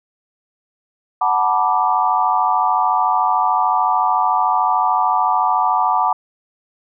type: chord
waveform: sine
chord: B minor seventh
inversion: second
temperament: equal with one note detuned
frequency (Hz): 740 / 880 / 973.6 / 1174.7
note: F#5 / A5 / B5 / D6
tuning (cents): 0 / 0 / -25 / 0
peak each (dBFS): -19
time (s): 1.21-6.13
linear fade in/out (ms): 5
effects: none